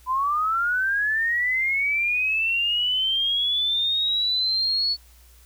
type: linear sweep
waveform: sine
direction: up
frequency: 1000 to 4435 Hz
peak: -20 dBFS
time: 0.06-4.97 s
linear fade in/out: 50 ms
effects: added 60 Hz sine -50 dBFS peak until 5.45 s + white hiss -56 dBFS RMS until 5.45 s